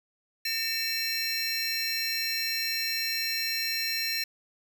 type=tone cluster; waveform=square; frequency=1816 / 2256 / 2650 / 4136 / 5560 Hz; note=A#6 / C#7 / E7 / C8 / F8; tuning=-46 / +30 / +9 / -21 / -9 cents; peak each=-36 / -38 / -37 / -32 / -35 dBFS; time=0.45-4.24 s; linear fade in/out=5 ms; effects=none